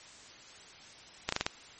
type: slowing click train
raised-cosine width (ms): 0.2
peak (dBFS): -11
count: 5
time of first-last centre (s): 1.29-1.465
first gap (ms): 34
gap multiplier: 1.17
effects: white hiss -52 dBFS RMS until 1.79 s + MP3 32 kbps